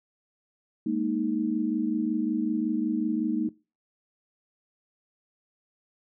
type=chord; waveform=sine; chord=Ab suspended second; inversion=none; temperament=equal; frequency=207.7 / 233.1 / 311.1 Hz; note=Ab3 / Bb3 / Eb4; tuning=0 / 0 / 0 cents; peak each=-31 / -28 / -28 dBFS; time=0.86-3.49 s; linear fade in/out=5 ms; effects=noise-tail reverb RT60 0.3 s tail -20 dB re dry